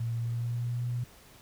sine tone with pitch glide, 116.3 to 121.59 Hz, A#2 to B2, -4 to -27 cents, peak -29 dBFS, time 0-1.04 s, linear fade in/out 5 ms, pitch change +77 cents, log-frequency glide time 0.13-0.85 s, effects pink hiss -55 dBFS RMS until 1.41 s

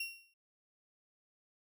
35% pulse tone with exponential decay, 2741 Hz, F7, 33 cents flat, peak -33 dBFS, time 0-0.34 s, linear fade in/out 5 ms, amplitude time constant 73 ms, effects none

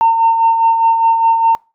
sine tone with tremolo, 910 Hz, A#5, 42 cents flat, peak -5 dBFS, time 0.01-1.55 s, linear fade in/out 0 ms, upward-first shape sine, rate 4.9 Hz, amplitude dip 50%, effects noise-tail reverb RT60 0.3 s tail -26 dB re dry + tanh soft clip ceiling -3 dBFS

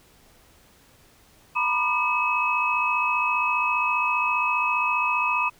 sine tone cluster, 936 / 991 / 1206 / 2567 Hz, A#5 / B5 / D6 / E7, +7 / +6 / +46 / -47 cents, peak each -32 / -25 / -27 / -24 dBFS, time 1.55-5.5 s, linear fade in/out 20 ms, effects pink hiss -56 dBFS RMS until 5.59 s

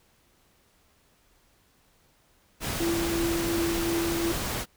pink noise, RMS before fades -31 dBFS, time 2.6-4.66 s, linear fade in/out 50 ms
sine tone with tremolo, 336.7 Hz, E4, 37 cents sharp, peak -24 dBFS, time 2.8-4.32 s, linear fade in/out 5 ms, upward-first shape triangle, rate 2.8 Hz, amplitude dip 40%
effects pink hiss -64 dBFS RMS until 4.76 s

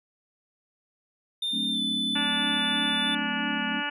triangle tone with pitch glide, 3612 to 3505 Hz, A7 to A7, +45 to -7 cents, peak -25 dBFS, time 1.42-3.15 s, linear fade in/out 5 ms, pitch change -52 cents, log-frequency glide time 1.69-1.8 s
sine chord, D dominant seventh, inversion first, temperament equal, 185 / 220 / 261.6 / 293.7 Hz, F#3 / A3 / C4 / D4, 0 / 0 / 0 / 0 cents, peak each -38 / -33 / -35 / -38 dBFS, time 1.51-3.83 s, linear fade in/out 50 ms
harmonic tone, 290.7 Hz, D4, 18 cents flat, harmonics 1 / 2 / 3 / 4 / 5 / 6 / 7 / 8 / 9 / 10, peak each -40 / -44 / -35 / -41 / -33 / -34 / -45 / -38 / -39 / -34 dBFS, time 2.15-3.9 s, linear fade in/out 10 ms
effects none

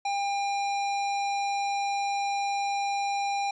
square tone, 801 Hz, G5, 37 cents sharp, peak -27 dBFS, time 0.05-3.51 s, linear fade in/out 5 ms, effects resampled to 16000 Hz + 11-bit

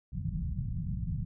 white low-pass noise, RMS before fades -34 dBFS, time 0.12-1.25 s, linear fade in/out 10 ms, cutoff 180 Hz, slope 48 dB/octave, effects none

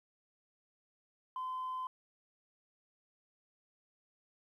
sine tone, 1026 Hz, C6, 34 cents flat, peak -35 dBFS, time 1.36-1.87 s, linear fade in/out 2 ms, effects tanh soft clip ceiling -34 dBFS + 12-bit

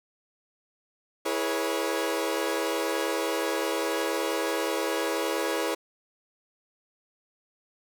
sawtooth chord, C# minor seventh, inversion first, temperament equal with one note detuned, 329.6 / 415.3 / 484 / 554.4 Hz, E4 / G#4 / B4 / C#5, 0 / 0 / -35 / 0 cents, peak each -28 dBFS, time 1.25-5.75 s, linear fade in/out 10 ms, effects none

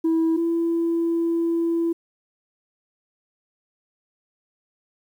sine tone pair in turn, 325.8 / 334.8 Hz, E4 / E4, -20 / +27 cents, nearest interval unison, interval 47 cents, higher second, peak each -15 / -18 dBFS, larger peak first, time 0.04-0.37 / 0.37-1.93 s, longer second, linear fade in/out 10 ms, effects tanh soft clip ceiling -16 dBFS + 9-bit

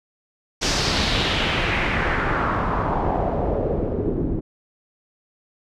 pink noise with low-pass filter sweep, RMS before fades -22 dBFS, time 0.61-4.41 s, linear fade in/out 20 ms, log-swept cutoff 5900 to 290 Hz, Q 2.4, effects none

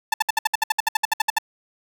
sawtooth tone bursts, 880 Hz, A5, in tune, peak -12 dBFS, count 16, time 0.12-1.385 s, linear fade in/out 5 ms, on 20 ms, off 63 ms, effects none

